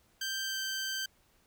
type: tone with pitch glide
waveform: 15% pulse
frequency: 1568 to 1557.2 Hz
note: G6 to G6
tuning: 0 to -12 cents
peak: -27 dBFS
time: 0.21-1.06 s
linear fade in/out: 5 ms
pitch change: -12 cents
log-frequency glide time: 0.44-0.59 s
effects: pink hiss -68 dBFS RMS until 1.46 s